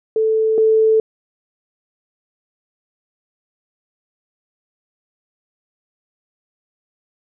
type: tone pair in turn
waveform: sine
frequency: 440 / 440 Hz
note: A4 / A4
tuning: 0 / 0 cents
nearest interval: unison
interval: 0 cents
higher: neither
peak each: -13 / -10 dBFS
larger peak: second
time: 0.16-0.58 / 0.58-1 s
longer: neither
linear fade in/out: 2 ms
effects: none